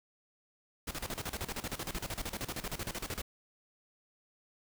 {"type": "noise with tremolo", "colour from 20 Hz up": "pink", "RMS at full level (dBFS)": -37, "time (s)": [0.87, 3.22], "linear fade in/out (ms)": 10, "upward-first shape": "square", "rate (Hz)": 13, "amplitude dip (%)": 80, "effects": []}